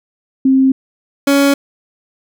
sine / 30% pulse tone pair in turn, 265.3 / 279.9 Hz, C4 / C#4, +24 / +17 cents, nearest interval minor second, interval 93 cents, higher second, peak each -7 / -6 dBFS, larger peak second, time 0.45-0.72 / 1.27-1.54 s, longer neither, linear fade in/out 5 ms, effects none

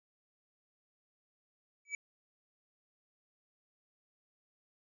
square tone with exponential growth, 2292 Hz, D7, 43 cents flat, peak -32 dBFS, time 1.85-1.95 s, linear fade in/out 2 ms, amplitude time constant 20 ms, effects resampled to 22050 Hz

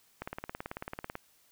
click train, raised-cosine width 0.5 ms, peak -22 dBFS, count 18, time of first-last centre 0.22-1.154 s, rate 18.2 Hz, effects white hiss -66 dBFS RMS until 1.51 s

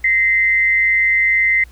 sine tone pair together, 1872 / 2070 Hz, A#6 / C7, +7 / -19 cents, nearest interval major second, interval 174 cents, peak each -20 / -12 dBFS, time 0.04-1.64 s, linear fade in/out 5 ms, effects added 60 Hz sine -39 dBFS peak until 1.71 s + pink hiss -51 dBFS RMS until 1.71 s

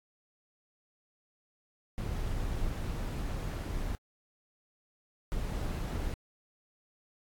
brown noise bursts at uneven times, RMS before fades -34 dBFS, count 2, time 1.98-3.95 / 5.32-6.14 s, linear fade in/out 0 ms, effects AAC 64 kbps

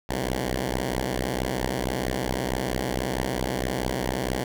5% pulse beating tone pair, 61.74 / 66.24 Hz, B1 / C2, 0 / +22 cents, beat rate 4.5 Hz, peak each -17 dBFS, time 0.09-4.44 s, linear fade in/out 5 ms, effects none

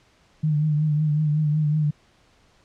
sine tone with vibrato, 151.7 Hz, D#3, 44 cents flat, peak -18 dBFS, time 0.43-1.91 s, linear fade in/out 10 ms, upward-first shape triangle, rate 5.4 Hz, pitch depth 53 cents each way, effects pink hiss -59 dBFS RMS until 2.64 s + low-pass 6000 Hz 12 dB/octave

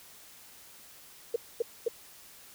sine tone bursts, 466.2 Hz, A#4, in tune, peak -24 dBFS, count 3, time 1.34-1.883 s, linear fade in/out 5 ms, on 21 ms, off 240 ms, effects white hiss -53 dBFS RMS until 2.54 s

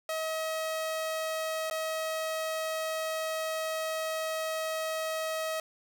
sawtooth tone with dropouts, 637 Hz, D#5, 41 cents sharp, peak -27 dBFS, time 0.09-5.6 s, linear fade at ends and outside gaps 2 ms, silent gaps 1.7-1.71 s, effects none

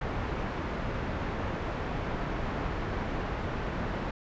pink low-pass noise, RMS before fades -33 dBFS, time 0.01-4.11 s, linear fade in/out 5 ms, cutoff 1700 Hz, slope 12 dB/octave, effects resampled to 16000 Hz

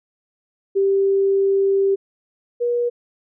sine tone pair in turn, 392 / 480.6 Hz, G4 / B4, 0 / -47 cents, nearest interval major third, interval 353 cents, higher second, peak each -14 / -17 dBFS, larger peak first, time 0.75-1.96 / 2.6-2.9 s, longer first, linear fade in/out 20 ms, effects none

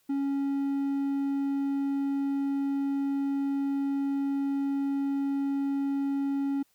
triangle tone, 277.4 Hz, C#4, 1 cent sharp, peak -24 dBFS, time 0.09-6.63 s, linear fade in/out 10 ms, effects white hiss -69 dBFS RMS until 6.74 s

